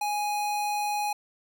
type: tone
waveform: square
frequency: 830.6 Hz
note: G#5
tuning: in tune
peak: -27 dBFS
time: 0.01-1.13 s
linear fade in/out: 5 ms
effects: none